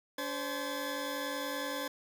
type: tone cluster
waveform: 20% pulse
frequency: 285.3 / 520 / 1709 Hz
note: C#4 / C5 / G#6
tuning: +50 / -11 / +49 cents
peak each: -34 / -33 / -37 dBFS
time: 0.18-1.88 s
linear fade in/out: 5 ms
effects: none